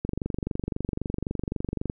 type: click train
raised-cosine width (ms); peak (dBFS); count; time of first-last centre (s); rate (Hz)
3; -15; 45; 0.05-1.899; 23.8
effects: none